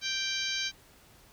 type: harmonic tone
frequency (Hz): 784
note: G5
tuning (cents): 0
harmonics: 2 / 3 / 4 / 5 / 6 / 7 / 8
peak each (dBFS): -38 / -37 / -36 / -36 / -38 / -41 / -40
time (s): 0.01-0.72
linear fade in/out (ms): 50
effects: pink hiss -58 dBFS RMS until 1.32 s